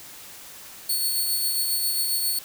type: tone with tremolo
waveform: 5% pulse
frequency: 4418 Hz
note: C#8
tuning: 7 cents flat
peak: -14 dBFS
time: 0.89-2.39 s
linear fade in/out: 5 ms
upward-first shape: triangle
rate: 7.4 Hz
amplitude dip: 35%
effects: white hiss -43 dBFS RMS until 2.44 s